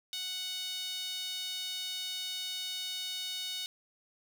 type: tone with high-pass filter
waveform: sawtooth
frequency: 740 Hz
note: F#5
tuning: in tune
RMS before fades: -38 dBFS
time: 0.13-3.66 s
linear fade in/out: 0 ms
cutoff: 3500 Hz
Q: 4.1
effects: none